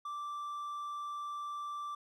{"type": "tone", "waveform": "triangle", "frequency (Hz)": 1172, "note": "D6", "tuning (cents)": -4, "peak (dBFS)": -36, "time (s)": [0.05, 1.95], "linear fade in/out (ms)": 5, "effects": []}